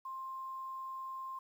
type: tone with quantisation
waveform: sine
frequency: 1055 Hz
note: C6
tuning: 14 cents sharp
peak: -40 dBFS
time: 0.05-1.39 s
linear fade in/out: 5 ms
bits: 11
effects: none